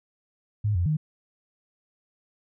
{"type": "tone with pitch steps", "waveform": "sine", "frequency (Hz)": [104.8, 87.7, 153.8], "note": ["G#2", "F2", "D#3"], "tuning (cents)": [16, 8, -20], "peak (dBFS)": -21, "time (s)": [0.64, 0.97], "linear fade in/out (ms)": 10, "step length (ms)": 110, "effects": []}